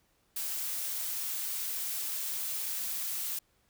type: noise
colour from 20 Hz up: blue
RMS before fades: -35 dBFS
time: 0.36-3.39 s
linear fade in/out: 5 ms
effects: pink hiss -71 dBFS RMS until 3.69 s